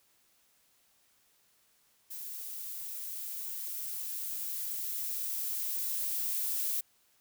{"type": "noise with level ramp", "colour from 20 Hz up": "violet", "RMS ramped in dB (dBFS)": [-42, -32], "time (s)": [2.1, 6.81], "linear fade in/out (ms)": 10, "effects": ["white hiss -69 dBFS RMS until 7.2 s"]}